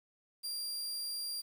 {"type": "tone", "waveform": "sawtooth", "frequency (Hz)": 4763, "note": "D8", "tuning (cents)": 24, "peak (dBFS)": -34, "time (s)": [0.43, 1.42], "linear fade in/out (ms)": 20, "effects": ["10-bit"]}